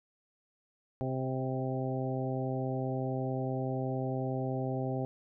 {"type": "harmonic tone with a mistuned harmonic", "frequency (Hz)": 130.81, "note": "C3", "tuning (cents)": 0, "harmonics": [1, 2, 3, 4, 5, 6], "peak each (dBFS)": [-34, -37, -39, -40, -41, -42], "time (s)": [1.01, 5.05], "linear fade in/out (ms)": 0, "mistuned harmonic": 5, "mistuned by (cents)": -16, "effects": []}